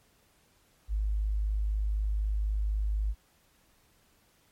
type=tone; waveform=sine; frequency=52 Hz; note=G#1; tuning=3 cents sharp; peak=-26 dBFS; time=0.88-3.15 s; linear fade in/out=50 ms; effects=pink hiss -66 dBFS RMS until 4.51 s + MP3 64 kbps